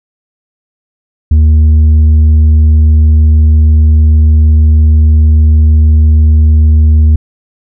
sine tone with tanh clipping, 77.2 Hz, D#2, 13 cents flat, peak -3 dBFS, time 1.31-7.16 s, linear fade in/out 5 ms, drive 4 dB, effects none

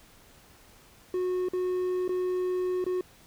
triangle tone with dropouts, 365.1 Hz, F#4, 23 cents flat, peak -24 dBFS, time 1.14-3.01 s, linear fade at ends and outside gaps 2 ms, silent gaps 1.486-1.534 / 2.079-2.092 / 2.842-2.864 s, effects pink hiss -56 dBFS RMS until 3.26 s

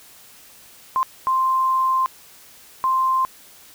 sine tone bursts at uneven times, 1046.5 Hz, C6, in tune, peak -16 dBFS, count 3, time 0.96-1.03 / 1.27-2.06 / 2.84-3.25 s, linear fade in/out 0 ms, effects white hiss -47 dBFS RMS until 3.74 s

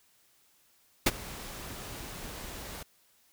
pink noise with ADSR envelope, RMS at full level -21 dBFS, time 1.06-2.83 s, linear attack 8 ms, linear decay 34 ms, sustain -21 dB, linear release 5 ms, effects white hiss -66 dBFS RMS until 3.32 s

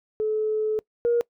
sine tone pair in turn, 431.5 / 473.8 Hz, A4 / A#4, -34 / +28 cents, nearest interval major second, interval 162 cents, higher second, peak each -21 / -17 dBFS, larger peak second, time 0.2-0.79 / 1.05-1.21 s, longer first, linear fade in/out 0 ms, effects noise-tail reverb RT60 0.1 s tail -24 dB re dry + tanh soft clip ceiling -14 dBFS

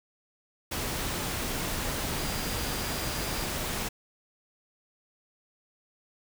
sine tone in noise, 4807 Hz, D8, 39 cents sharp, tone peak -43 dBFS, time 2.17-3.46 s, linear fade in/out 10 ms, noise pink, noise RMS -32 dBFS, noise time 0.71-3.89 s, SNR -14 dB, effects none

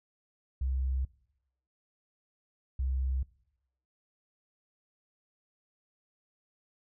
sine tone pair in turn, 65.41 / 65.41 Hz, C2 / C2, 0 / 0 cents, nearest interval unison, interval 0 cents, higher neither, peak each -28 dBFS, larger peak neither, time 0.61-1.05 / 2.79-3.23 s, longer neither, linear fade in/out 5 ms, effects noise-tail reverb RT60 0.8 s tail -21 dB re dry

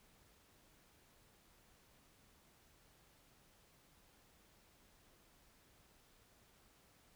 silence, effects pink hiss -69 dBFS RMS until 7.15 s

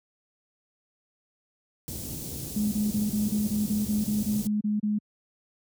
pink band-stop noise, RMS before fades -34 dBFS, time 1.88-4.47 s, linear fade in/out 0 ms, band 290 to 7000 Hz, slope 12 dB/octave
sine tone bursts, 210 Hz, G#3, 19 cents sharp, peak -23 dBFS, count 13, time 2.56-4.988 s, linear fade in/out 10 ms, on 160 ms, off 29 ms
effects high-pass 80 Hz 12 dB/octave

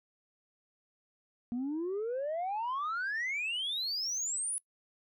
sine exponential sweep, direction up, 233.1 to 10380 Hz, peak -30 dBFS, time 1.52-4.58 s, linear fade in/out 0 ms, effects noise-tail reverb RT60 0.1 s tail -24 dB re dry + tanh soft clip ceiling -30 dBFS

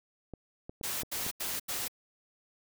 clicks, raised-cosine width 2 ms, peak -28 dBFS, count 5, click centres 0.337 / 0.695 / 0.812 / 1.033 / 1.265 s
white noise bursts, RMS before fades -35 dBFS, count 4, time 0.83-1.882 s, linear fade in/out 10 ms, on 200 ms, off 84 ms
effects none

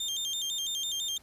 30% pulse tone with vibrato, 3397 Hz, G#7, 38 cents sharp, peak -28 dBFS, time 0-1.18 s, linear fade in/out 5 ms, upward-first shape square, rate 6 Hz, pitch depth 110 cents each way, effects pink hiss -60 dBFS RMS until 1.22 s + resampled to 32000 Hz

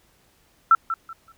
sine tone with echo, 1337 Hz, E6, 24 cents sharp, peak -10 dBFS, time 0.71-0.75 s, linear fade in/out 2 ms, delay 190 ms, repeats 3, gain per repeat -12 dB, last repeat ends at 1.32 s, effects pink hiss -61 dBFS RMS until 1.37 s

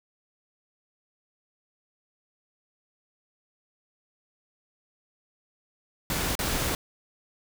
pink noise with dropouts, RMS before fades -28 dBFS, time 6.1-6.75 s, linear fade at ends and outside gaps 1 ms, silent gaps 6.353-6.391 s, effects none

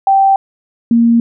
sine tone pair in turn, 780 / 232.9 Hz, G5 / A#3, -9 / -1 cents, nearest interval octave + major sixth, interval 2092 cents, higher first, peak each -6 / -6 dBFS, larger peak neither, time 0.07-0.36 / 0.91-1.2 s, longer neither, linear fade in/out 2 ms, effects none

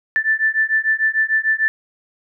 sine beating tone pair, 1760 / 1766.7 Hz, A6 / A6, 0 / +7 cents, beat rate 6.7 Hz, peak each -18 dBFS, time 0.16-1.68 s, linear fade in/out 0 ms, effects none

